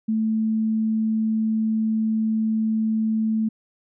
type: tone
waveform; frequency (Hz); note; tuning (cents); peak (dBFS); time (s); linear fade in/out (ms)
sine; 220; A3; 0; -19; 0.08-3.49; 10
effects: none